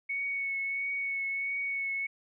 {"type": "tone with vibrato", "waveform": "sine", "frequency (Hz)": 2217, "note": "C#7", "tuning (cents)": 0, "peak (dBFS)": -30, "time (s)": [0.09, 2.07], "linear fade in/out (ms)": 10, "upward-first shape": "triangle", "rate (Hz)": 1.5, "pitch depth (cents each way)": 20, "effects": []}